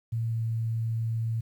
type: tone with pitch glide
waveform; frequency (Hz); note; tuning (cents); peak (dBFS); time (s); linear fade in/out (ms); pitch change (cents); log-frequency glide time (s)
sine; 114.4 to 113.48; A#2 to A#2; -32 to -46; -26; 0.12-1.41; 10; -14; 0.27-0.42
effects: 10-bit